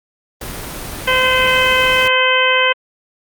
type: noise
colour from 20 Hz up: pink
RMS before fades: -27 dBFS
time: 0.41-2.08 s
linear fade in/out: 5 ms
type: harmonic tone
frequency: 514 Hz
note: C5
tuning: 31 cents flat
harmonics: 1 / 2 / 3 / 4 / 5 / 6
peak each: -18 / -18 / -18 / -18 / -18 / -18 dBFS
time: 1.07-2.73 s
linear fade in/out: 10 ms
effects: Opus 24 kbps